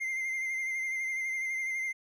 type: tone with vibrato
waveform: triangle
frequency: 2093 Hz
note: C7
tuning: in tune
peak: -29 dBFS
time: 0-1.93 s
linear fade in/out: 20 ms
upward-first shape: sine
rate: 12 Hz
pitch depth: 29 cents each way
effects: none